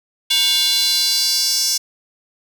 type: tone with high-pass filter sweep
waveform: square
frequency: 314.1 Hz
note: D#4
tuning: 16 cents sharp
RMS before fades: -17 dBFS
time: 0.3-1.78 s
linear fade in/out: 10 ms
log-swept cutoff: 3300 to 5600 Hz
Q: 4
effects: none